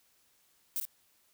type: noise with echo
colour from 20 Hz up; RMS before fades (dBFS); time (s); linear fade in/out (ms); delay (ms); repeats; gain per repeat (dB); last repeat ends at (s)
violet; -33; 0.76-0.8; 0; 52; 1; -5; 0.852
effects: white hiss -69 dBFS RMS until 1.33 s